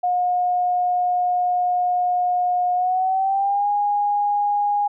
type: tone with pitch glide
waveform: sine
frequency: 719 to 821.2 Hz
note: F#5 to G#5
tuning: -50 to -20 cents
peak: -17 dBFS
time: 0.03-4.88 s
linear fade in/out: 10 ms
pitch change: +230 cents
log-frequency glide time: 2.74-3.68 s
effects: none